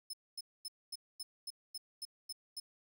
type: tone bursts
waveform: sawtooth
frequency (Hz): 5200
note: E8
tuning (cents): -24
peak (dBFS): -38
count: 10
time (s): 0.1-2.6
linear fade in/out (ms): 5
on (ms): 34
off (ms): 240
effects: none